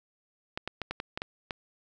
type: clicks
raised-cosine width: 0.3 ms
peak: -17 dBFS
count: 8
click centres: 0.575 / 0.676 / 0.817 / 0.91 / 1.001 / 1.175 / 1.219 / 1.508 s
effects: none